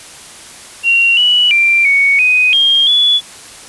sine tone with pitch steps, 2753 / 2944 / 2363 / 2229 / 2500 / 3221 / 3423 Hz, F7 / F#7 / D7 / C#7 / D#7 / G7 / A7, -25 / -9 / +10 / +9 / +8 / +46 / -48 cents, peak -7 dBFS, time 0.83-3.21 s, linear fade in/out 50 ms, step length 340 ms, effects white hiss -34 dBFS RMS until 3.68 s + resampled to 24000 Hz

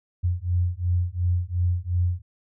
sine beating tone pair, 87.31 / 90.11 Hz, F2 / F#2, 0 / -45 cents, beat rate 2.8 Hz, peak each -24 dBFS, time 0.23-2.22 s, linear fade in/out 20 ms, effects none

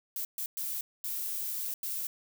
violet noise bursts at uneven times, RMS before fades -35 dBFS, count 5, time 0.16-0.25 / 0.38-0.46 / 0.57-0.81 / 1.04-1.74 / 1.83-2.07 s, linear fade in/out 2 ms, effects none

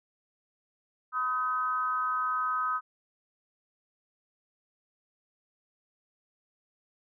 sine tone with amplitude modulation, 1264 Hz, D#6, 27 cents sharp, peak -23 dBFS, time 1.12-2.81 s, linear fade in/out 50 ms, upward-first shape sine, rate 259 Hz, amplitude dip 80%, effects none

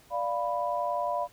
sine chord, B diminished, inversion first, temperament equal, 587.3 / 698.5 / 987.8 Hz, D5 / F5 / B5, 0 / 0 / 0 cents, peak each -32 / -31 / -31 dBFS, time 0.1-1.28 s, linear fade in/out 50 ms, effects pink hiss -58 dBFS RMS until 1.32 s

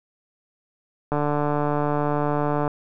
click train, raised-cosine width 1 ms, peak -10 dBFS, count 230, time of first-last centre 1.12-2.678 s, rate 147 Hz, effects none

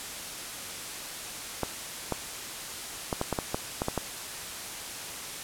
clicks, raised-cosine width 1 ms, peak -13 dBFS, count 10, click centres 1.633 / 2.123 / 3.128 / 3.214 / 3.327 / 3.388 / 3.545 / 3.819 / 3.884 / 3.977 s, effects white hiss -38 dBFS RMS until 5.43 s + low-pass 11000 Hz 12 dB/octave

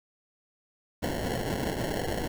white noise with sample-and-hold, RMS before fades -31 dBFS, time 1.02-2.28 s, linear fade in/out 10 ms, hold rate 1225 Hz, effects none

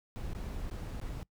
brown noise with dropouts, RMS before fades -39 dBFS, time 0.16-1.23 s, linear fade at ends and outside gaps 0 ms, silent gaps 0.332-0.349 / 0.7-0.712 / 0.999-1.014 s, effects noise-tail reverb RT60 0.1 s tail -23 dB re dry

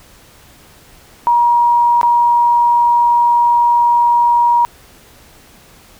sine tone with dropouts, 952 Hz, A#5, 36 cents sharp, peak -8 dBFS, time 1.27-4.65 s, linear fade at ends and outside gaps 0 ms, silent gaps 2.013-2.031 s, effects pink hiss -44 dBFS RMS until 5.99 s

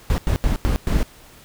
brown noise bursts at uneven times, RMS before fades -18 dBFS, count 5, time 0.1-0.18 / 0.27-0.36 / 0.44-0.56 / 0.65-0.76 / 0.87-1.03 s, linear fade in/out 0 ms, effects pink hiss -47 dBFS RMS until 1.44 s

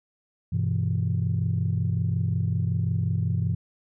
sine chord, E minor, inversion first, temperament equal, 98 / 123.47 / 164.81 Hz, G2 / B2 / E3, 0 / 0 / 0 cents, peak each -25 / -26 / -27 dBFS, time 0.52-3.55 s, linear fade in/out 10 ms, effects tanh soft clip ceiling -15 dBFS

